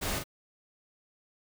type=noise with echo; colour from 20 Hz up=pink; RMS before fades=-33 dBFS; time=0.01-0.2 s; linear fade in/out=20 ms; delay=41 ms; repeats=1; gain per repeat=-5 dB; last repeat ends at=0.241 s; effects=none